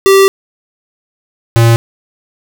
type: tone pair in turn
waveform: square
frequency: 389.4 / 115.77 Hz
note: G4 / A#2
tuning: -12 / -11 cents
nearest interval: octave + major sixth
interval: 2099 cents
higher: first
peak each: -4 / -5 dBFS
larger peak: first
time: 0.06-0.28 / 1.56-1.76 s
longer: first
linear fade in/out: 0 ms
effects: none